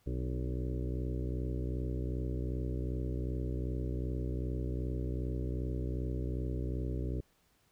harmonic tone with a mistuned harmonic, 62.6 Hz, B1, 24 cents sharp, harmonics 1 / 2 / 3 / 4 / 5 / 6 / 7 / 8 / 9, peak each -35 / -38 / -47 / -45 / -44 / -45 / -47 / -56 / -53 dBFS, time 0.06-7.21 s, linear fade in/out 10 ms, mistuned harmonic 4, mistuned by +55 cents, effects pink hiss -71 dBFS RMS until 7.71 s

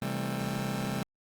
sawtooth chord, A minor seventh, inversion first, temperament just, 132 / 165 / 198 / 220 Hz, C3 / E3 / G3 / A3, +16 / +2 / +18 / 0 cents, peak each -31 / -35 / -30 / -34 dBFS, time 0.02-1.03 s, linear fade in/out 0 ms, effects Opus 24 kbps

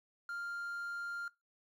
triangle tone with quantisation, 1396.9 Hz, F6, in tune, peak -37 dBFS, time 0.29-1.28 s, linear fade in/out 2 ms, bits 11, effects noise-tail reverb RT60 0.2 s tail -19 dB re dry

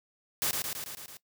white noise with echo, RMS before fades -29 dBFS, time 0.42-0.51 s, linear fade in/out 0 ms, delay 110 ms, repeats 6, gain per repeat -3 dB, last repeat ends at 1.17 s, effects noise-tail reverb RT60 0.1 s tail -19 dB re dry

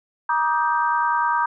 sine chord, Eb major seventh, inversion second, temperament equal with one note detuned, 949.2 / 1174.7 / 1244.5 / 1568 Hz, Bb5 / D6 / Eb6 / G6, +31 / 0 / 0 / 0 cents, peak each -20 / -26 / -26 / -25 dBFS, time 0.29-1.46 s, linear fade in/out 5 ms, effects none

